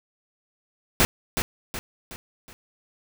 pink noise with echo, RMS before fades -18 dBFS, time 1-1.05 s, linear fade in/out 0 ms, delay 370 ms, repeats 4, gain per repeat -7 dB, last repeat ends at 2.53 s, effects none

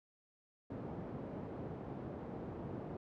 pink band-pass noise, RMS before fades -45 dBFS, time 0.7-2.97 s, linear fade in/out 5 ms, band 120 to 590 Hz, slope 12 dB/octave, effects none

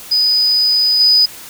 sine tone with level steps, 4978 Hz, D#8, in tune, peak -10 / -7 dBFS, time 0.11-1.26 s, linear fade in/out 10 ms, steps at 1 s, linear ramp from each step 2 ms, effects white hiss -34 dBFS RMS until 1.49 s

